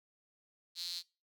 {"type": "tone with high-pass filter", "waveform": "sawtooth", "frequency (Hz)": 173.9, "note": "F3", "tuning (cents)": -7, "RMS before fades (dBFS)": -41, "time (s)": [0.75, 1.03], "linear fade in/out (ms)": 50, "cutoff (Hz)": 4200, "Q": 9.1, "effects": ["noise-tail reverb RT60 0.3 s tail -22 dB re dry"]}